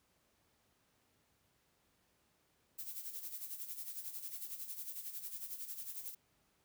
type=noise with tremolo; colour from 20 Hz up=violet; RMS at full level=-43 dBFS; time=2.78-6.15 s; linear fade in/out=10 ms; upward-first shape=sine; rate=11 Hz; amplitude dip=65%; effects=pink hiss -75 dBFS RMS until 6.64 s + high-pass 60 Hz 12 dB/octave